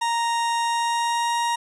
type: tone with pitch glide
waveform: 40% pulse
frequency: 932.3 to 940.4 Hz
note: A#5 to A#5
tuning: 0 to +15 cents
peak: -20 dBFS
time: 0.01-1.56 s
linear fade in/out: 10 ms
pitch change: +15 cents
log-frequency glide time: 0.6-1.35 s
effects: resampled to 24000 Hz + 10-bit